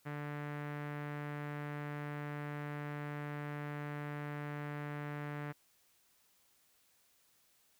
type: tone with low-pass filter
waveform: sawtooth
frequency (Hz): 146.83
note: D3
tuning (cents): 0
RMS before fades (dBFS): -42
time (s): 0.05-5.53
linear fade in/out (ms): 20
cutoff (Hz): 1900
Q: 2.1
effects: white hiss -71 dBFS RMS until 7.79 s